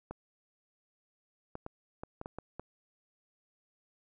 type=clicks; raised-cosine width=1 ms; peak=-26 dBFS; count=8; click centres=0.11 / 1.554 / 1.664 / 2.035 / 2.214 / 2.259 / 2.386 / 2.596 s; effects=none